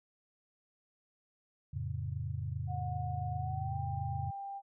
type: chord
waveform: sine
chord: F augmented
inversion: none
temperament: equal with one note detuned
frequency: 87.31 / 110 / 137.55 Hz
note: F2 / A2 / C#3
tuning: 0 / 0 / -13 cents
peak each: -39 dBFS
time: 1.73-4.31 s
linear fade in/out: 10 ms
type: tone with pitch glide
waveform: sine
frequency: 727 to 792.8 Hz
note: F#5 to G5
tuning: -31 to +19 cents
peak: -39 dBFS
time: 2.67-4.62 s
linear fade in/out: 50 ms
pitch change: +150 cents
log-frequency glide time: 3.34-3.79 s
effects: none